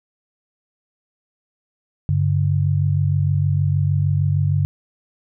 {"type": "tone pair together", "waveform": "sine", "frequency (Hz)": [97.4, 143.89], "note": ["G2", "D3"], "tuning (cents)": [-11, -35], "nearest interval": "perfect fifth", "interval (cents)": 676, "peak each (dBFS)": -18, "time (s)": [2.09, 4.65], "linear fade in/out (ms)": 0, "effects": []}